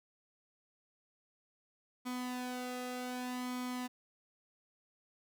sawtooth tone with flanger, 250 Hz, B3, 21 cents sharp, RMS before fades -40 dBFS, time 2.05-3.88 s, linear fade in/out 20 ms, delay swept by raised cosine 0.9 to 1.53 ms, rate 0.65 Hz, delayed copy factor +0.65, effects none

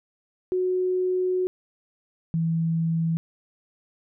sine tone pair in turn, 367.5 / 164.16 Hz, F#4 / E3, -12 / -7 cents, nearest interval octave + major second, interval 1395 cents, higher first, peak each -21 dBFS, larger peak neither, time 0.52-1.47 / 2.34-3.17 s, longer first, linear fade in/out 0 ms, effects none

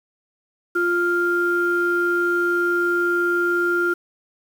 sine tone pair together, 349.2 / 1396.9 Hz, F4 / F6, 0 / 0 cents, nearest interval 2 octaves, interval 2400 cents, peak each -20 / -19 dBFS, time 0.75-3.94 s, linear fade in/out 10 ms, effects tanh soft clip ceiling -9 dBFS + 7-bit

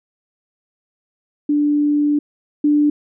sine tone pair in turn, 293.7 / 295.2 Hz, D4 / D4, 0 / +9 cents, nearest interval unison, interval 9 cents, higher second, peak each -13 / -11 dBFS, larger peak second, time 1.49-2.19 / 2.64-2.9 s, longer first, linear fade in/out 5 ms, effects none

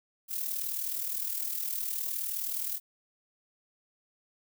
violet noise with amplitude modulation, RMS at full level -31 dBFS, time 0.28-2.8 s, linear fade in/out 50 ms, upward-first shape sine, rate 39.4 Hz, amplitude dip 60%, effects none

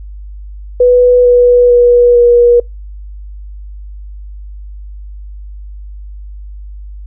sine tone with pitch steps, 493.9 / 489.1 / 484.3 / 479.6 Hz, B4 / B4 / B4 / A#4, 0 / -17 / -34 / +49 cents, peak -3 dBFS, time 0.8-2.6 s, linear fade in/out 5 ms, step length 450 ms, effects noise-tail reverb RT60 0.2 s tail -26 dB re dry + added 50 Hz sine -25 dBFS peak until 7.06 s

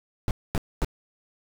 brown noise bursts, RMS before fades -23 dBFS, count 3, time 0.28-0.847 s, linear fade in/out 0 ms, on 29 ms, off 240 ms, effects none

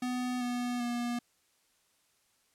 square tone with pitch steps, 249.4 / 244.7 / 240.1 Hz, B3 / B3 / B3, +17 / -16 / -49 cents, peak -32 dBFS, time 0.02-1.19 s, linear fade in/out 5 ms, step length 390 ms, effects white hiss -71 dBFS RMS until 2.54 s + low-pass 11000 Hz 12 dB/octave

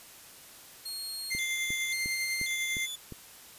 sawtooth tone with vibrato, 3848 Hz, B7, 46 cents flat, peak -33 dBFS, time 0.85-2.96 s, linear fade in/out 10 ms, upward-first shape square, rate 0.93 Hz, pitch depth 180 cents each way
square tone with tremolo, 2093 Hz, C7, in tune, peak -30 dBFS, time 1.3-2.87 s, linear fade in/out 20 ms, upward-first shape sine, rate 10 Hz, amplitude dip 35%
click train, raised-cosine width 3 ms, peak -28 dBFS, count 6, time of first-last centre 1.35-3.123 s, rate 2.82 Hz
effects white hiss -51 dBFS RMS until 3.58 s + resampled to 32000 Hz

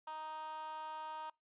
15% pulse tone with high-pass filter, 311.8 Hz, D#4, 4 cents sharp, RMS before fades -45 dBFS, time 0.07-1.3 s, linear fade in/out 5 ms, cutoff 930 Hz, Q 3.9, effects noise-tail reverb RT60 0.2 s tail -25 dB re dry + resampled to 8000 Hz

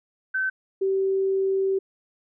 sine tone pair in turn, 1534 / 385.9 Hz, G6 / G4, -38 / -27 cents, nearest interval 2 octaves, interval 2389 cents, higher first, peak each -22 / -20 dBFS, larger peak second, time 0.34-0.5 / 0.81-1.79 s, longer second, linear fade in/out 10 ms, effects none

